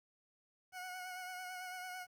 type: tone with vibrato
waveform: 20% pulse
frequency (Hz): 733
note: F#5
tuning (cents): -16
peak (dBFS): -39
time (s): 0.72-2.07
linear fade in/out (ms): 50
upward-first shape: sine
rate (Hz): 9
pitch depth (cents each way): 27
effects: 12-bit